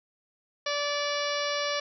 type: harmonic tone with a mistuned harmonic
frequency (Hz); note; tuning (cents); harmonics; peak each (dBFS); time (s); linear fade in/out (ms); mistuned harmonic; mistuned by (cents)
580; D5; -22; 1 / 2 / 3 / 4 / 5 / 6 / 7 / 8 / 9 / 10; -31 / -34 / -36 / -37 / -38 / -39 / -39 / -40 / -41 / -41; 0.66-1.8; 5; 10; -38
effects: none